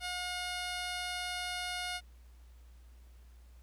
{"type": "tone with low-pass filter", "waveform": "10% pulse", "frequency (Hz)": 719, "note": "F#5", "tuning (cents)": -50, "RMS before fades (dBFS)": -38, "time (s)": [0, 2.01], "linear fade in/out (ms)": 50, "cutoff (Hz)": 8400, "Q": 1.5, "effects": ["added 60 Hz sine -53 dBFS peak until 3.62 s", "pink hiss -69 dBFS RMS until 3.62 s"]}